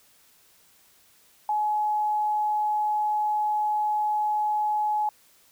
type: tone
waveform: sine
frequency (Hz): 846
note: G#5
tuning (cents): +32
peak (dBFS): -22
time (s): 1.49-5.09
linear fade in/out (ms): 2
effects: white hiss -59 dBFS RMS until 5.51 s